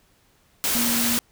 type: tone in noise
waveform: sine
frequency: 236.5 Hz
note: A#3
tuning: 25 cents sharp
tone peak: -25 dBFS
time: 0.75-1.18 s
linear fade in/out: 0 ms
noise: white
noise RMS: -23 dBFS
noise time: 0.64-1.19 s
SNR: -5 dB
effects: pink hiss -61 dBFS RMS until 1.31 s